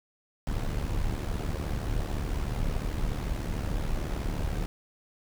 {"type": "noise with amplitude modulation", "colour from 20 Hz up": "brown", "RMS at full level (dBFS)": -27, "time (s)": [0.47, 4.66], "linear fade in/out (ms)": 0, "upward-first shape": "sine", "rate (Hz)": 73.7, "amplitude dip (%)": 65, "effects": []}